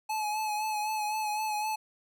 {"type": "tone with vibrato", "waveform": "square", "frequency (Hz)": 854, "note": "G#5", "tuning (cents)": 48, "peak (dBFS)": -30, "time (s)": [0.09, 1.76], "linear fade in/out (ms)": 10, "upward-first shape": "sine", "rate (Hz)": 3.9, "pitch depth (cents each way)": 33, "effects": []}